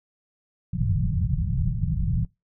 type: low-pass noise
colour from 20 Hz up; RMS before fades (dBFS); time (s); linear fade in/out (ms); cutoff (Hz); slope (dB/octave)
white; -24; 0.73-2.25; 5; 180; 96
effects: noise-tail reverb RT60 0.2 s tail -22 dB re dry